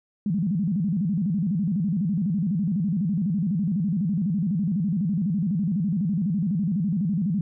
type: tone with vibrato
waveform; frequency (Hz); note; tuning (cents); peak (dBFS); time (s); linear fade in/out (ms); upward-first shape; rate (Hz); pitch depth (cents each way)
sine; 183.6; F#3; -13; -21; 0.26-7.41; 2; square; 12; 210
effects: none